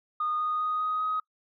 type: tone with pitch steps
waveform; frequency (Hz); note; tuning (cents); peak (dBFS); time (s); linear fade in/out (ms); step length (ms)
sine; 1228 / 1235.8 / 1243.7 / 1251.6 / 1259.6; D#6 / D#6 / D#6 / D#6 / D#6; -23 / -12 / -1 / +10 / +21; -25; 0.2-1.2; 5; 200
effects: noise-tail reverb RT60 0.1 s tail -26 dB re dry + tanh soft clip ceiling -21 dBFS